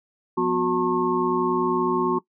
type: tone cluster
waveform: sine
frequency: 178.2 / 248.8 / 365.3 / 896 / 1081 Hz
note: F3 / B3 / F#4 / A5 / C#6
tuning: +35 / +13 / -22 / +31 / -44 cents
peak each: -31 / -27 / -22 / -28 / -26 dBFS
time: 0.37-2.19 s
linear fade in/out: 10 ms
effects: noise-tail reverb RT60 0.1 s tail -19 dB re dry